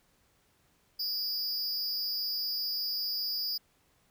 square tone with amplitude modulation, 4923 Hz, D#8, 19 cents flat, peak -27 dBFS, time 0.99-3.58 s, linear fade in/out 10 ms, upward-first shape sine, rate 255 Hz, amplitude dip 100%, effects pink hiss -69 dBFS RMS until 4.1 s

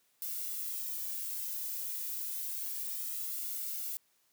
violet noise with flanger, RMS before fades -38 dBFS, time 0.22-3.97 s, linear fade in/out 0 ms, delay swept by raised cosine 1.4 to 2.04 ms, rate 0.29 Hz, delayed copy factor +0.55, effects white hiss -72 dBFS RMS until 4.32 s + high-pass 100 Hz 12 dB/octave

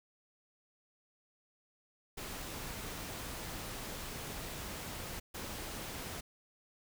pink noise bursts at uneven times, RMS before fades -43 dBFS, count 2, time 2.17-5.2 / 5.34-6.21 s, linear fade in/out 10 ms, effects none

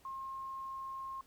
sine tone, 1069 Hz, C6, 37 cents sharp, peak -40 dBFS, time 0.05-1.21 s, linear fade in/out 2 ms, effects added 60 Hz sine -70 dBFS peak until 1.26 s + pink hiss -66 dBFS RMS until 1.26 s

